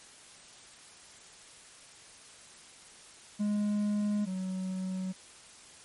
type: tone pair in turn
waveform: triangle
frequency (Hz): 207.7 / 186.87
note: G#3 / F#3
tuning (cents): 0 / +17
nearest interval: major second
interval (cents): 183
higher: first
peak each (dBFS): -25 / -30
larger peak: first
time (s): 3.39-4.26 / 4.26-5.13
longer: neither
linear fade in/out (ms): 20
effects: white hiss -53 dBFS RMS until 5.84 s + MP3 48 kbps